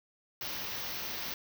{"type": "band-stop noise", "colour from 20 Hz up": "white", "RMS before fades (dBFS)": -38, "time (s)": [0.41, 1.34], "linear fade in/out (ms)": 2, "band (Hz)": [6200, 14000], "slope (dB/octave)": 96, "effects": []}